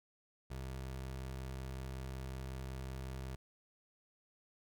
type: tone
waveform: 25% pulse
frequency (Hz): 65.41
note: C2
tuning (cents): 0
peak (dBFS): -38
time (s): 0.5-3.36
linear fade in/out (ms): 10
effects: none